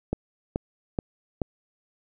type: click train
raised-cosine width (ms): 2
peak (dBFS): -12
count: 4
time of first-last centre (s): 0.13-1.418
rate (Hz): 2.33
effects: none